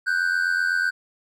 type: tone pair together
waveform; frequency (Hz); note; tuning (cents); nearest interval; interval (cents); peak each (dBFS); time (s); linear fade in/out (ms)
triangle; 1480 / 1568; F#6 / G6; 0 / 0; minor second; 100; -21; 0.06-0.91; 20
effects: none